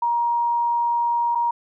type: tone with dropouts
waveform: sine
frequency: 945 Hz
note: A#5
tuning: 23 cents sharp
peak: -18 dBFS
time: 0.02-1.51 s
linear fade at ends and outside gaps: 5 ms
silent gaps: 1.35-1.354 s
effects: none